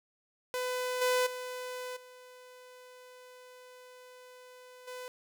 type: tone with level steps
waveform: sawtooth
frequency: 502 Hz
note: B4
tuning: 28 cents sharp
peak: -28 / -22 / -34 / -47 / -37 dBFS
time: 0.54-5.08 s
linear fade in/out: 0 ms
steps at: 1.01 / 1.26 / 1.96 / 4.87 s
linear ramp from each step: 10 ms
effects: none